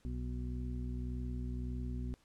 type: harmonic tone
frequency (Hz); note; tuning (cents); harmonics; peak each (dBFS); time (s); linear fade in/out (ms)
61.74; B1; 0; 1 / 2 / 3 / 4 / 6; -38 / -43 / -52 / -44 / -55; 0.05-2.14; 0
effects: pink hiss -70 dBFS RMS until 2.24 s + low-pass 10000 Hz 12 dB/octave